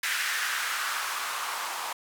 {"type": "noise with band-pass filter sweep", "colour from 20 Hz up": "blue", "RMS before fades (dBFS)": -31, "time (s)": [0.03, 1.93], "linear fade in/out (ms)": 5, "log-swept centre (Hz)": [1800, 900], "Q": 2.6, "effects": []}